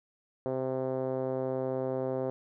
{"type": "tone with low-pass filter", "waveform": "5% pulse", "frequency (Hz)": 130.81, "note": "C3", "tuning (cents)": 0, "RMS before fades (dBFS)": -32, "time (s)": [0.46, 2.3], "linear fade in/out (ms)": 0, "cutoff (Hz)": 510, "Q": 2.3, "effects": []}